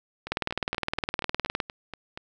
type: two click trains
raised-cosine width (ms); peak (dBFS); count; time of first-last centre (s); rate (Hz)
0.3; -10 / -20; 26 / 9; 0.32-1.602 / 0.27-2.175; 19.5 / 4.2
effects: none